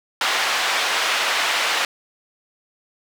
white band-pass noise, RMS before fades -21 dBFS, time 0.21-1.85 s, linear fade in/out 2 ms, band 680 to 3100 Hz, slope 12 dB/octave, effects none

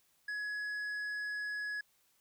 sine tone with tanh clipping, 1683 Hz, G#6, 23 cents sharp, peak -37 dBFS, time 0.28-1.81 s, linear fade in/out 5 ms, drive 6 dB, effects white hiss -72 dBFS RMS until 2.2 s

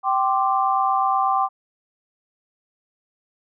sine chord, G suspended fourth, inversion none, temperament equal with one note detuned, 776.8 / 1046.5 / 1174.7 Hz, G5 / C6 / D6, -16 / 0 / 0 cents, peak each -20 / -23 / -22 dBFS, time 0.03-1.49 s, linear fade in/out 50 ms, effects none

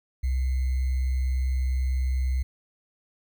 sine tone with sample-and-hold, 64.5 Hz, C2, 24 cents flat, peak -22 dBFS, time 0.23-2.43 s, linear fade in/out 10 ms, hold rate 2100 Hz, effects none

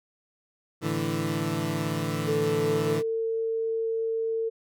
20% pulse chord, A suspended fourth, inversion none, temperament equal, 110 / 146.83 / 164.81 Hz, A2 / D3 / E3, 0 / 0 / 0 cents, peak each -28 / -26 / -25 dBFS, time 0.81-3.03 s, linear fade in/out 50 ms
sine tone with pitch glide, 440 to 450.8 Hz, A4 to A4, 0 to +42 cents, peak -25 dBFS, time 2.27-4.5 s, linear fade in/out 20 ms, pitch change +42 cents, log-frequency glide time 2.57-3.04 s
effects none

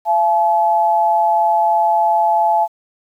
sine tone pair together, 681 / 858 Hz, F5 / A5, -44 / -44 cents, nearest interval major third, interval 400 cents, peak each -16 / -13 dBFS, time 0.05-2.68 s, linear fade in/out 50 ms, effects 8-bit

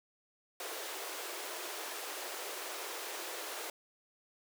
pink high-pass noise, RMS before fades -42 dBFS, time 0.6-3.7 s, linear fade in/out 2 ms, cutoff 350 Hz, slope 48 dB/octave, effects none

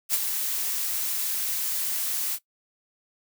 blue noise with ADSR envelope, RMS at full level -21 dBFS, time 0.09-2.39 s, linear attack 53 ms, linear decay 24 ms, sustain -7 dB, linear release 57 ms, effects noise-tail reverb RT60 0.1 s tail -18 dB re dry

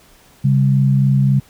sine tone pair together, 136.7 / 200.3 Hz, C#3 / G3, -24 / +38 cents, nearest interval perfect fifth, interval 662 cents, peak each -11 / -18 dBFS, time 0.44-1.4 s, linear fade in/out 10 ms, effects pink hiss -49 dBFS RMS until 1.49 s

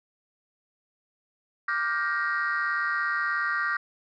sine chord, G minor seventh, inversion second, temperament just, 1176 / 1411.2 / 1568 / 1881.6 Hz, D6 / F6 / G6 / Bb6, +2 / +18 / 0 / +16 cents, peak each -29 dBFS, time 1.68-3.77 s, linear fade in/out 5 ms, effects tanh soft clip ceiling -19 dBFS

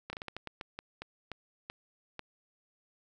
slowing click train, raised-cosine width 0.3 ms, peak -23 dBFS, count 13, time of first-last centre 0.1-2.193 s, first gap 30 ms, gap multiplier 1.29, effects none

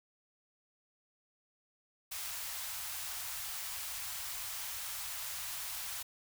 white band-stop noise, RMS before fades -41 dBFS, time 2.11-6.03 s, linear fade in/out 10 ms, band 110 to 710 Hz, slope 24 dB/octave, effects none

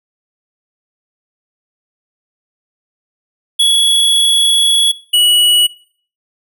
square tone pair in turn, 3369 / 2930 Hz, G#7 / F#7, +24 / -18 cents, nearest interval major second, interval 242 cents, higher first, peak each -8 dBFS, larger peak neither, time 3.59-4.92 / 5.13-5.67 s, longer first, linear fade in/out 10 ms, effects noise-tail reverb RT60 0.5 s tail -21 dB re dry

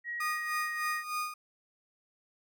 sine tone with pitch glide, 1900 to 1878.2 Hz, A#6 to A#6, +33 to +13 cents, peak -34 dBFS, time 0.04-1.04 s, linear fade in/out 50 ms, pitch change -20 cents, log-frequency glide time 0.15-0.79 s
35% pulse tone with tremolo, 1229 Hz, D#6, 22 cents flat, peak -29 dBFS, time 0.2-1.34 s, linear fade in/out 5 ms, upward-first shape sine, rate 3.3 Hz, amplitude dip 70%
effects none

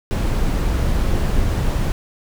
brown noise, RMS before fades -18 dBFS, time 0.11-1.92 s, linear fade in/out 0 ms, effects none

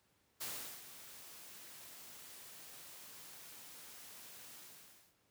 white noise with ADSR envelope, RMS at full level -42 dBFS, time 0.4-5.16 s, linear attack 16 ms, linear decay 390 ms, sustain -12 dB, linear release 600 ms, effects pink hiss -75 dBFS RMS until 5.3 s + high-pass 80 Hz 12 dB/octave

